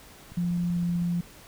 click train, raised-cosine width 5 ms, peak -32 dBFS, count 12, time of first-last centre 0.32-1.021 s, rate 15.7 Hz
sine tone with pitch glide, 174.61 to 173.4 Hz, F3 to F3, 0 to -12 cents, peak -24 dBFS, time 0.37-1.21 s, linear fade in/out 5 ms, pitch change -12 cents, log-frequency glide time 0.57-0.91 s
effects pink hiss -50 dBFS RMS until 1.47 s

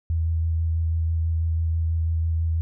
sine tone with vibrato, 81.7 Hz, E2, 15 cents flat, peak -20 dBFS, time 0.1-2.61 s, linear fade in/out 0 ms, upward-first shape square, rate 6.1 Hz, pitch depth 12 cents each way, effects none

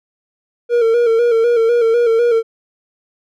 triangle tone with vibrato, 465 Hz, A#4, 4 cents flat, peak -8 dBFS, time 0.69-2.43 s, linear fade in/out 50 ms, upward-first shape square, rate 4 Hz, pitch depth 46 cents each way, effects none

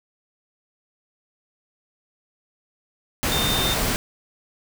sine tone in noise, 3626 Hz, A#7, 49 cents flat, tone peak -24 dBFS, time 3.32-3.74 s, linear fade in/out 0 ms, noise pink, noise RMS -23 dBFS, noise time 3.23-3.96 s, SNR -4 dB, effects none

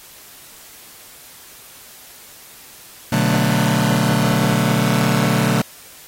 sawtooth chord, B minor seventh, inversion none, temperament just, 123.47 / 148.16 / 185.21 / 222.2 Hz, B2 / D3 / F#3 / A3, 0 / +16 / +2 / +17 cents, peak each -16 dBFS, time 3.12-5.62 s, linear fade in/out 5 ms, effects white hiss -42 dBFS RMS until 6.07 s + AAC 48 kbps

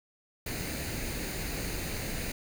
pink noise with comb filter, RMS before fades -35 dBFS, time 0.46-2.32 s, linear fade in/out 5 ms, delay 0.45 ms, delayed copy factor +0.55, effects none

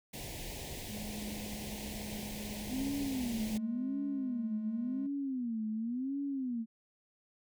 pink band-stop noise, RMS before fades -43 dBFS, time 0.13-3.58 s, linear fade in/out 10 ms, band 880 to 1900 Hz, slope 48 dB/octave
triangle tone with tremolo, 209.6 Hz, G#3, 16 cents sharp, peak -39 dBFS, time 0.88-5.07 s, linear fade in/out 10 ms, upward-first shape sine, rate 0.76 Hz, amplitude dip 25%
sine tone with vibrato, 246.9 Hz, B3, in tune, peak -33 dBFS, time 2.69-6.66 s, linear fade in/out 50 ms, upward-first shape sine, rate 0.92 Hz, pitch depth 230 cents each way
effects none

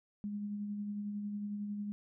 sine tone with tremolo, 205.9 Hz, G#3, 15 cents flat, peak -35 dBFS, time 0.24-1.92 s, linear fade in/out 0 ms, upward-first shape sine, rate 11 Hz, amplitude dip 30%, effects none

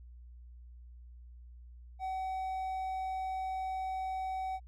triangle tone, 757 Hz, F#5, 39 cents sharp, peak -32 dBFS, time 1.99-4.6 s, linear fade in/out 50 ms, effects added 60 Hz sine -49 dBFS peak until 4.67 s

